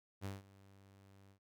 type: tone with ADSR envelope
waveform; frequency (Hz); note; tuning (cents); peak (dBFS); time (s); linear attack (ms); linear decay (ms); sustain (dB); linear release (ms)
sawtooth; 98; G2; 0; -36; 0.21-1.39; 41; 170; -21; 85
effects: none